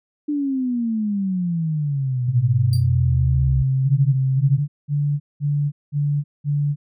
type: exponential sweep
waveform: sine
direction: down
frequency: 299.8 to 65.41 Hz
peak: -19 dBFS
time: 0.28-3.63 s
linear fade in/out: 10 ms
type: tone with pitch glide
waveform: sine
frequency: 127 to 132.62 Hz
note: B2 to C3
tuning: +49 to +24 cents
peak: -16 dBFS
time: 2.28-4.59 s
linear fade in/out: 10 ms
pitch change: +75 cents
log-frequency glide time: 3.14-3.44 s
type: tone with exponential decay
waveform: sawtooth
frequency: 4699 Hz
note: D8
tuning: in tune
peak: -25 dBFS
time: 2.73-2.87 s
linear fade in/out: 1 ms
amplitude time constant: 30 ms
type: tone bursts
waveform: sine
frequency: 145 Hz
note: D3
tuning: 22 cents flat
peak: -17 dBFS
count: 6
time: 3.84-6.76 s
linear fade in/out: 50 ms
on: 320 ms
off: 200 ms
effects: none